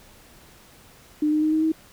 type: tone with pitch steps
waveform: sine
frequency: 301.8 / 305.8 / 309.9 / 314.1 / 318.3 Hz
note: D4 / D#4 / D#4 / D#4 / D#4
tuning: +47 / -30 / -7 / +16 / +39 cents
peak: -18 dBFS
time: 1.22-1.72 s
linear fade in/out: 5 ms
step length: 100 ms
effects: pink hiss -51 dBFS RMS until 1.92 s